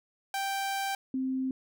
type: tone pair in turn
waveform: sawtooth / sine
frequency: 784 / 261.6 Hz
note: G5 / C4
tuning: 0 / 0 cents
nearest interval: octave + perfect fifth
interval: 1900 cents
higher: first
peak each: -26 / -28 dBFS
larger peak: first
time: 0.34-0.95 / 1.14-1.51 s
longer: first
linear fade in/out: 2 ms
effects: none